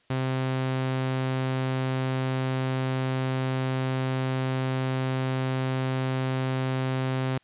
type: tone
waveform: sawtooth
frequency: 130.81 Hz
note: C3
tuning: in tune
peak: -21 dBFS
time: 0.1-7.38 s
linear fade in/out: 5 ms
effects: white hiss -64 dBFS RMS until 7.43 s + resampled to 8000 Hz